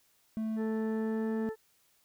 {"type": "tone with pitch glide", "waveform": "triangle", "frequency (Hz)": [220, 222.7], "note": ["A3", "A3"], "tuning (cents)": [0, 21], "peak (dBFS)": -29, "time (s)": [0.37, 1.49], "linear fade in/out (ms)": 0, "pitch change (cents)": 21, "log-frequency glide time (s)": [0.91, 1.31]}
{"type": "harmonic tone", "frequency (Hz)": 440, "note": "A4", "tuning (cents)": 0, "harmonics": [1, 2, 3, 4], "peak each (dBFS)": [-35, -47, -54, -50], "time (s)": [0.56, 1.56], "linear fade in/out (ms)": 50}
{"effects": ["white hiss -69 dBFS RMS until 2.04 s"]}